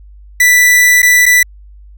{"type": "tone with dropouts", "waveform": "45% pulse", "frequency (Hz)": 1975.5, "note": "B6", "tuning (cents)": 0, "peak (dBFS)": -5, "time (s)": [0.4, 1.43], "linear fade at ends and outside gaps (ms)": 5, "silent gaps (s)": [[1.02, 1.028], [1.257, 1.262]], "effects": ["added 50 Hz sine -34 dBFS peak until 1.97 s"]}